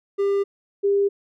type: tone pair in turn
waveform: triangle / sine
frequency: 398.6 / 400.3 Hz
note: G4 / G4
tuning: +29 / +36 cents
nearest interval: unison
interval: 7 cents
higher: second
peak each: -16 dBFS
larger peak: neither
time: 0.18-0.44 / 0.83-1.09 s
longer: neither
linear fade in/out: 20 ms
effects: none